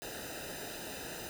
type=noise with comb filter; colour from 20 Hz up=pink; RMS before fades=-43 dBFS; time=0.02-1.29 s; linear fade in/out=0 ms; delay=0.9 ms; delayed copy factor=-0.85; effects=none